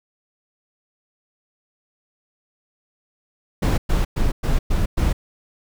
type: noise bursts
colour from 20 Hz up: brown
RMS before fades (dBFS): -18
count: 6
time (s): 3.62-5.13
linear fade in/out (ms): 10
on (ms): 160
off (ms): 110
effects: none